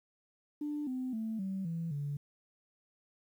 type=tone with pitch steps; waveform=sine; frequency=296 / 256.2 / 221.7 / 191.93 / 166.12 / 143.79 Hz; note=D4 / C4 / A3 / G3 / E3 / D3; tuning=+14 / -36 / +13 / -36 / +14 / -36 cents; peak=-33 dBFS; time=0.61-2.17 s; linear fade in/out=5 ms; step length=260 ms; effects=tanh soft clip ceiling -29 dBFS + 11-bit